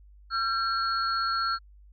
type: tone cluster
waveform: sine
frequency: 1358 / 1582 / 4332 Hz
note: F6 / G6 / C#8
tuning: -49 / +15 / -41 cents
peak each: -26 / -35 / -32 dBFS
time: 0.3-1.59 s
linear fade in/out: 50 ms
effects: added 50 Hz sine -50 dBFS peak until 1.92 s